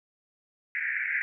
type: band-pass noise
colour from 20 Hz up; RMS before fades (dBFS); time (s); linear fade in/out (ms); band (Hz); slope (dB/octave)
pink; -30; 0.75-1.22; 0; 1600 to 2300; 96
effects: none